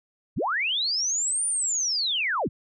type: linear two-way sweep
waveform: sine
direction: up then down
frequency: 39 to 9397 to 39 Hz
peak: -23 dBFS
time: 0.36-2.49 s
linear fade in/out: 20 ms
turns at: 1.47 s
effects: none